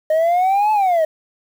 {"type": "exponential two-way sweep", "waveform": "sine", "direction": "up then down", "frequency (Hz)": [616, 870, 616], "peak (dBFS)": -10, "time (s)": [0.1, 1.05], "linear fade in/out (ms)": 5, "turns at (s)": 0.72, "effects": ["tanh soft clip ceiling -12 dBFS", "7-bit"]}